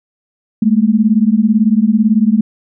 sine beating tone pair, 207.7 / 225.7 Hz, G#3 / A3, 0 / +44 cents, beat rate 18 Hz, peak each -11 dBFS, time 0.62-2.41 s, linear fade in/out 5 ms, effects none

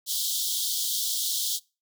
pink high-pass noise, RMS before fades -28 dBFS, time 0.06-1.6 s, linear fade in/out 50 ms, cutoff 3200 Hz, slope 96 dB/octave, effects noise-tail reverb RT60 0.3 s tail -24 dB re dry

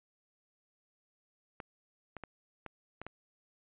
clicks, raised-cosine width 0.5 ms, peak -27 dBFS, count 6, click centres 1.602 / 2.167 / 2.237 / 2.663 / 3.016 / 3.066 s, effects resampled to 8000 Hz

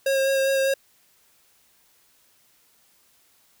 square tone with vibrato, 540 Hz, C#5, 45 cents flat, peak -20 dBFS, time 0.06-0.74 s, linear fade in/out 5 ms, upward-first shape sine, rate 5 Hz, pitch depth 14 cents each way, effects white hiss -61 dBFS RMS until 3.6 s

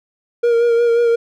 triangle tone with vibrato, 469.6 Hz, A#4, 13 cents sharp, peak -9 dBFS, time 0.43-1.16 s, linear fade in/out 10 ms, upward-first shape sine, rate 5.6 Hz, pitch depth 26 cents each way, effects none

